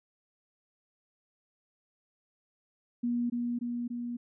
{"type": "tone with echo", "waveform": "sine", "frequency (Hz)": 240, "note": "B3", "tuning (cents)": -49, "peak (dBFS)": -27, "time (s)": [3.03, 3.3], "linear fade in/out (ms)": 10, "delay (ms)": 290, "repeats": 3, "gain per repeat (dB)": -2, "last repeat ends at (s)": 4.17, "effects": []}